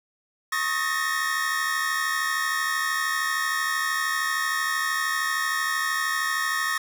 45% pulse tone cluster, 1097 / 1262 / 1793 / 1866 Hz, C#6 / D#6 / A6 / A#6, -18 / +24 / +32 / +1 cents, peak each -31 / -30 / -29 / -28 dBFS, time 0.52-6.78 s, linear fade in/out 5 ms, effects none

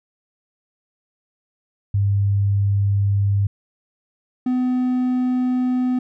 sine / triangle tone pair in turn, 100 / 252 Hz, G2 / B3, +35 / +35 cents, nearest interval octave + major third, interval 1600 cents, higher second, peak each -15 dBFS, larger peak neither, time 1.94-3.47 / 4.46-5.99 s, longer neither, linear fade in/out 5 ms, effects none

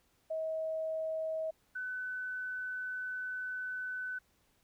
sine tone pair in turn, 638 / 1505.2 Hz, D#5 / F#6, +43 / +29 cents, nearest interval octave + minor third, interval 1486 cents, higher second, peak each -33 / -36 dBFS, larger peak first, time 0.3-1.51 / 1.75-4.19 s, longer second, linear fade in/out 10 ms, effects pink hiss -72 dBFS RMS until 4.63 s

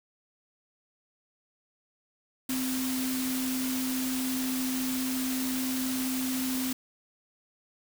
sine tone in noise, 258.6 Hz, C4, 20 cents flat, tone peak -29 dBFS, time 2.49-6.73 s, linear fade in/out 5 ms, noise white, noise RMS -35 dBFS, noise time 2.49-6.73 s, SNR +3 dB, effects none

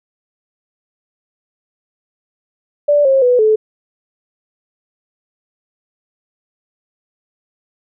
sine tone with pitch steps, 584 / 537 / 494.3 / 433.1 Hz, D5 / C5 / B4 / A4, -10 / +45 / +1 / -27 cents, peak -8 dBFS, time 2.88-3.56 s, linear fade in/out 10 ms, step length 170 ms, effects none

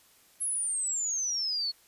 sine exponential sweep, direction down, 11000 to 4321 Hz, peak -28 dBFS, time 0.4-1.72 s, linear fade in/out 20 ms, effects white hiss -61 dBFS RMS until 1.87 s + resampled to 32000 Hz

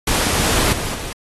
pink noise with level steps, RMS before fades -17 / -25 / -29 dBFS, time 0.07-1.13 s, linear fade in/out 5 ms, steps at 0.72 / 0.94 s, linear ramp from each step 10 ms, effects AAC 32 kbps

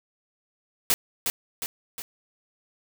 white noise with echo, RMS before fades -21 dBFS, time 0.9-0.94 s, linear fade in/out 0 ms, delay 360 ms, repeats 3, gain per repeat -5 dB, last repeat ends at 2.02 s, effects none

